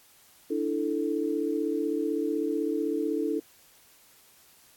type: chord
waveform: sine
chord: D suspended second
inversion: none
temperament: equal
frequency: 293.7 / 329.6 / 440 Hz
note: D4 / E4 / A4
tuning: 0 / 0 / 0 cents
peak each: -30 dBFS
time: 0.5-3.4 s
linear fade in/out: 10 ms
effects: white hiss -58 dBFS RMS until 4.76 s + AAC 64 kbps